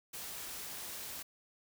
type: noise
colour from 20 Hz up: white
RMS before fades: -44 dBFS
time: 0.13-1.23 s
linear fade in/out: 10 ms
effects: none